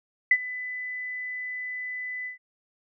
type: tone with ADSR envelope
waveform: sine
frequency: 2000 Hz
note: B6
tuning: 21 cents sharp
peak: -13 dBFS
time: 0.31-2.38 s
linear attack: 4 ms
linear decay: 55 ms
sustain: -18 dB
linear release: 120 ms
effects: none